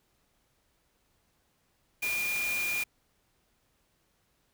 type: tone in noise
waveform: sine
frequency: 2414 Hz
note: D7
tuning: 47 cents sharp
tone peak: -29 dBFS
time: 2.02-2.84 s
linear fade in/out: 10 ms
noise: white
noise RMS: -37 dBFS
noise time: 2.02-2.84 s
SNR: +5 dB
effects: pink hiss -72 dBFS RMS until 4.53 s